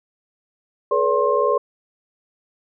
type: tone cluster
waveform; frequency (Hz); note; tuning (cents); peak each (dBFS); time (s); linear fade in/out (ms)
sine; 426.3 / 486.9 / 567 / 1063; G#4 / B4 / C#5 / C6; +45 / -25 / +39 / +27; -21; 0.91-1.58; 5
effects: none